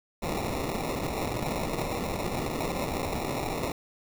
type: noise with sample-and-hold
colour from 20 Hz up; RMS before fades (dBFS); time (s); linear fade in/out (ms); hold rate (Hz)
white; -31; 0.22-3.72; 5; 1575
effects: none